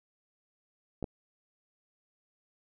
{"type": "clicks", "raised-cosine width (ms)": 2, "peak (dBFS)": -22, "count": 2, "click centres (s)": [1.027, 1.042], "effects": []}